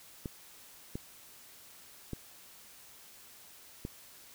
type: clicks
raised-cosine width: 3 ms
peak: -24 dBFS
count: 4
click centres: 0.258 / 0.955 / 2.133 / 3.851 s
effects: white hiss -55 dBFS RMS until 4.34 s